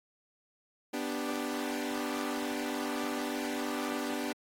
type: chord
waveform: sawtooth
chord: G major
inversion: first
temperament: equal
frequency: 246.9 / 293.7 / 392 Hz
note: B3 / D4 / G4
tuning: 0 / 0 / 0 cents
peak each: -33 / -32 / -36 dBFS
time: 0.93-4.33 s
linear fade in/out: 10 ms
effects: AAC 48 kbps